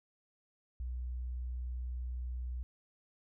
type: tone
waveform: sine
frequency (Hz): 61.74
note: B1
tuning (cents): 0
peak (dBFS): -36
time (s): 0.8-2.63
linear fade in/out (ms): 0
effects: none